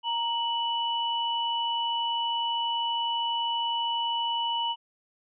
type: tone pair together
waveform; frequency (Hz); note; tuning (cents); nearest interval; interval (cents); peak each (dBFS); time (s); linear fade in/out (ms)
sine; 932.3 / 2960; A#5 / F#7; 0 / 0; octave + minor sixth; 2000; -28 / -29; 0.03-4.76; 50
effects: none